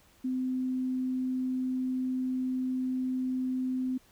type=tone; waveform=sine; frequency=256.8 Hz; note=C4; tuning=32 cents flat; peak=-28 dBFS; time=0.24-3.98 s; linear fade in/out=10 ms; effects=pink hiss -62 dBFS RMS until 4.11 s